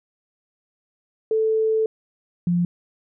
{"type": "tone pair in turn", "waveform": "sine", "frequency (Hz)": [440, 174.61], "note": ["A4", "F3"], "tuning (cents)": [0, 0], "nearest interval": "octave + major third", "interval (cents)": 1600, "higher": "first", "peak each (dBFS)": -17, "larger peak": "neither", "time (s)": [[1.31, 1.86], [2.47, 2.65]], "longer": "first", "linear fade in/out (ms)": 2, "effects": []}